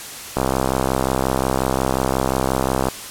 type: click train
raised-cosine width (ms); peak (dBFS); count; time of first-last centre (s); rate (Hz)
1; -4; 166; 0.37-2.885; 65.6
effects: white hiss -33 dBFS RMS until 3.1 s + low-pass 12000 Hz 12 dB/octave